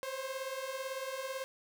sawtooth beating tone pair, 520 / 538 Hz, C5 / C5, -11 / +48 cents, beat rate 18 Hz, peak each -37 / -36 dBFS, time 0.03-1.44 s, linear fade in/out 0 ms, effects none

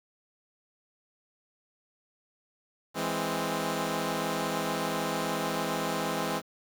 10% pulse chord, E augmented, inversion none, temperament equal, 164.81 / 207.7 / 261.6 Hz, E3 / G#3 / B#3, 0 / 0 / 0 cents, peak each -25 dBFS, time 2.94-6.42 s, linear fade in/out 50 ms, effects 9-bit

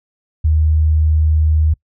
sine tone, 77.78 Hz, D#2, in tune, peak -10 dBFS, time 0.44-1.74 s, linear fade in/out 10 ms, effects noise-tail reverb RT60 0.1 s tail -24 dB re dry

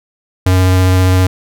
square tone with vibrato, 92.5 Hz, F#2, in tune, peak -8 dBFS, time 0.46-1.27 s, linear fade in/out 5 ms, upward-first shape sine, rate 15 Hz, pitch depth 10 cents each way, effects none

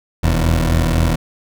20% pulse tone pair together, 42.63 / 81.3 Hz, F1 / E2, -41 / -23 cents, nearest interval major seventh, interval 1118 cents, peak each -11 dBFS, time 0.23-1.16 s, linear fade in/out 10 ms, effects none

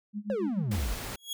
sine tone with tremolo, 207.7 Hz, G#3, in tune, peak -29 dBFS, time 0.13-0.79 s, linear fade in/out 50 ms, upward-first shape sine, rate 7.1 Hz, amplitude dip 95%
triangle exponential sweep, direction down, 576 to 43.44 Hz, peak -26 dBFS, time 0.3-0.94 s, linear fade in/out 0 ms
pink noise, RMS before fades -38 dBFS, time 0.71-1.16 s, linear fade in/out 5 ms
sawtooth tone with exponential growth, 3322 Hz, G#7, in tune, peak -26 dBFS, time 1.16-1.33 s, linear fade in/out 2 ms, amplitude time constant 35 ms
effects none

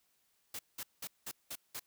white noise bursts, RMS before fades -42 dBFS, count 6, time 0.54-1.796 s, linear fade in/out 5 ms, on 51 ms, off 190 ms, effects white hiss -75 dBFS RMS until 1.86 s

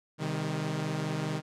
sawtooth chord, C minor, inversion none, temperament equal with one note detuned, 130.81 / 155.56 / 200.7 Hz, C3 / Eb3 / G3, 0 / 0 / +41 cents, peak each -33 / -28 / -34 dBFS, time 0.18-1.42 s, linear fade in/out 50 ms, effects low-pass 8000 Hz 12 dB/octave

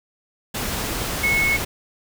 sine tone in noise, 2193 Hz, C#7, 19 cents flat, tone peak -17 dBFS, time 1.23-1.57 s, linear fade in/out 10 ms, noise pink, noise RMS -26 dBFS, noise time 0.54-1.65 s, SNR +6 dB, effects none

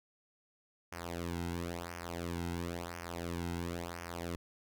sawtooth tone with flanger, 85.9 Hz, F2, 28 cents flat, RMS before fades -40 dBFS, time 0.92-4.36 s, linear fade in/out 5 ms, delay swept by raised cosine 0.25 to 1.75 ms, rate 0.97 Hz, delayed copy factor -0.8, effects none

